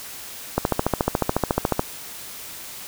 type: click train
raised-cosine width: 1 ms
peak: -4 dBFS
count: 18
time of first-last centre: 0.58-1.794 s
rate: 14 Hz
effects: white hiss -37 dBFS RMS until 2.87 s